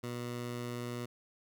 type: tone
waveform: 15% pulse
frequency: 121.1 Hz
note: B2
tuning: 34 cents flat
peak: -31 dBFS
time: 0.03-1.06 s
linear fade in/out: 10 ms
effects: none